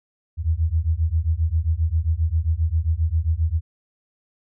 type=beating tone pair; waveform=sine; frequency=77.4 / 84.9 Hz; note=D#2 / F2; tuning=-9 / -48 cents; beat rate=7.5 Hz; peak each=-21 dBFS; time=0.37-3.61 s; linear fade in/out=50 ms; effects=none